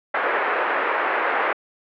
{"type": "band-pass noise", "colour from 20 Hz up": "white", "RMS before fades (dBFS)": -22, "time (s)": [0.14, 1.53], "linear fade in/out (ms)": 5, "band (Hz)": [390, 1900], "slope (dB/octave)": 24, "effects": ["low-pass 3000 Hz 12 dB/octave"]}